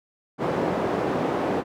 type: band-pass noise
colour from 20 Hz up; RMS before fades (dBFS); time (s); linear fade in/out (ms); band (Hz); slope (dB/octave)
white; -25; 0.38-1.64; 50; 180 to 580; 12
effects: none